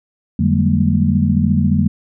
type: tone cluster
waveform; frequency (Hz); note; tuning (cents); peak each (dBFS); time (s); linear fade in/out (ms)
sine; 87.9 / 148.3 / 189 / 203.2 / 231.7; F2 / D3 / F#3 / G#3 / A#3; +12 / +17 / +37 / -38 / -10; -18; 0.39-1.88; 5
effects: none